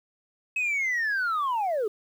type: linear sweep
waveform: sine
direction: down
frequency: 2580 to 394 Hz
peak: -22 dBFS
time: 0.56-1.88 s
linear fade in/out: 5 ms
effects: tanh soft clip ceiling -22 dBFS + 9-bit